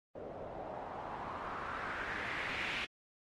white noise with low-pass filter sweep, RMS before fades -42 dBFS, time 0.15-2.85 s, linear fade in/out 5 ms, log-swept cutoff 530 to 2600 Hz, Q 2.8, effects AAC 32 kbps

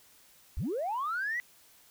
sine linear sweep, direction up, 38.47 to 2001 Hz, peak -29 dBFS, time 0.57-1.4 s, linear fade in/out 0 ms, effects tanh soft clip ceiling -26 dBFS + white hiss -60 dBFS RMS until 1.9 s

